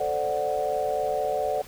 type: chord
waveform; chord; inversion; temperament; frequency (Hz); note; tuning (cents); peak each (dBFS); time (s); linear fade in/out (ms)
sine; D dominant seventh; second; equal; 440 / 523.3 / 587.3 / 740; A4 / C5 / D5 / F#5; 0 / 0 / 0 / 0; -31 / -31 / -28 / -28; 0-1.62; 5
effects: pink hiss -46 dBFS RMS until 1.67 s